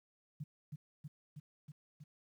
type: tone with echo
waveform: sine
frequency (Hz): 148.8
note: D3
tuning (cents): +23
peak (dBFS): -39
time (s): 0.4-0.44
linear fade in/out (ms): 10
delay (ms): 320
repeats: 5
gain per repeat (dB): -2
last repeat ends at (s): 2.04
effects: 12-bit